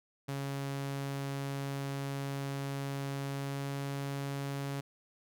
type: tone with pitch glide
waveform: sawtooth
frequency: 138.59 to 139.39 Hz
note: C#3 to C#3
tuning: 0 to +10 cents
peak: -31 dBFS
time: 0.28-4.81 s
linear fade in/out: 10 ms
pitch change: +10 cents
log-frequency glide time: 3.32-3.73 s
effects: none